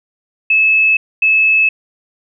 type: tone pair in turn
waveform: sine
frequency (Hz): 2600 / 2600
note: E7 / E7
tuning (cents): -24 / -24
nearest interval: unison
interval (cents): 0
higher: neither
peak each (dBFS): -8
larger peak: neither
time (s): 0.5-0.97 / 1.22-1.69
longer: neither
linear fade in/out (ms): 5
effects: none